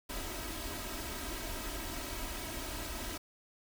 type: noise with comb filter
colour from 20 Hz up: pink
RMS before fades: -40 dBFS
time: 0.09-3.18 s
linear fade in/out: 10 ms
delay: 3.1 ms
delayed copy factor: +0.75
effects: none